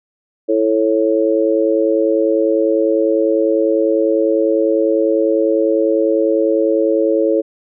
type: chord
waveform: sine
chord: A major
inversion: second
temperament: just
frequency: 330 / 440 / 550 Hz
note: E4 / A4 / C#5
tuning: +2 / 0 / -14 cents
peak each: -16 dBFS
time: 0.48-7.42 s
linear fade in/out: 20 ms
effects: none